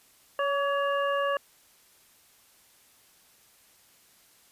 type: harmonic tone with a mistuned harmonic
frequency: 561 Hz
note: C#5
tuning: 21 cents sharp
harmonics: 1 / 2 / 3 / 5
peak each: -27 / -29 / -33 / -39 dBFS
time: 0.39-1.37 s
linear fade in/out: 2 ms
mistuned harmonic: 2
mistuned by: +26 cents
effects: white hiss -60 dBFS RMS until 4.51 s + resampled to 32000 Hz